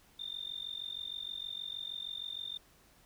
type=tone with amplitude modulation; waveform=sine; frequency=3609 Hz; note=A7; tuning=43 cents sharp; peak=-34 dBFS; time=0.19-2.58 s; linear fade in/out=10 ms; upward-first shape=sine; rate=46.4 Hz; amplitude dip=95%; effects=tanh soft clip ceiling -30 dBFS + pink hiss -64 dBFS RMS until 3.05 s